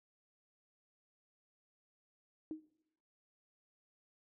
sine tone with exponential decay, 313.4 Hz, D#4, 13 cents sharp, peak -36 dBFS, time 2.51-2.68 s, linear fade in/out 1 ms, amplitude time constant 35 ms, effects noise-tail reverb RT60 0.9 s tail -21 dB re dry

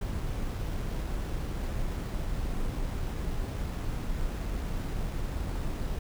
brown noise with sample-and-hold, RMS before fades -32 dBFS, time 0.01-5.99 s, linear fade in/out 5 ms, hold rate 8820 Hz, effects none

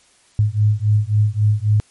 sine beating tone pair, 103.9 / 107.6 Hz, G#2 / A2, +1 / -38 cents, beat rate 3.7 Hz, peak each -16 dBFS, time 0.39-1.8 s, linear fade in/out 0 ms, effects white hiss -54 dBFS RMS until 1.9 s + MP3 48 kbps

